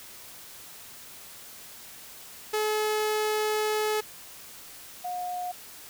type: tone pair in turn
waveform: sawtooth / sine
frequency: 427.8 / 719.5 Hz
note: A4 / F#5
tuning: -49 / -49 cents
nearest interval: major sixth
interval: 900 cents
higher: second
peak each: -21 / -30 dBFS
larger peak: first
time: 2.53-4.01 / 5.04-5.52 s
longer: first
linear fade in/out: 10 ms
effects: white hiss -46 dBFS RMS until 5.89 s